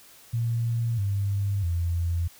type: tone with pitch steps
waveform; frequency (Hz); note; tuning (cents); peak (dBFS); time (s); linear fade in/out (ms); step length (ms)
sine; 116.54 / 99.71 / 85.31; A#2 / G2 / F2; 0 / +30 / -40; -23; 0.33-2.28; 10; 650
effects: white hiss -52 dBFS RMS until 2.39 s